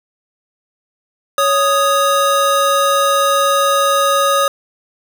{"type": "tone pair together", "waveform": "square", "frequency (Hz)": [556, 1245.4], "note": ["C#5", "D#6"], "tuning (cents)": [5, 1], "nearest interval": "octave + major second", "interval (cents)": 1396, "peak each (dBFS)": [-16, -14], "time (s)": [1.38, 4.48], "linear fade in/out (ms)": 2, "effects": []}